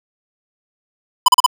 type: tone bursts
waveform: square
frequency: 1000 Hz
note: B5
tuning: 21 cents sharp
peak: -6 dBFS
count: 4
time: 1.26-1.463 s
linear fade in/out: 5 ms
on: 23 ms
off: 37 ms
effects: none